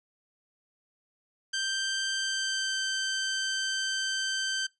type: tone with pitch glide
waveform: 15% pulse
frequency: 1568 to 1553.6 Hz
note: G6 to G6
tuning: 0 to -16 cents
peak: -22 dBFS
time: 1.53-4.67 s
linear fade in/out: 10 ms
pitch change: -16 cents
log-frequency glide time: 2.15-2.78 s
effects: noise-tail reverb RT60 0.2 s tail -23 dB re dry + resampled to 24000 Hz